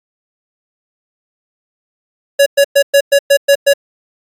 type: tone bursts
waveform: square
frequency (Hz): 562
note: C#5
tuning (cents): +24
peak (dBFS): -6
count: 8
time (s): 2.39-3.736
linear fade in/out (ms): 10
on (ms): 72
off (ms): 110
effects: AAC 48 kbps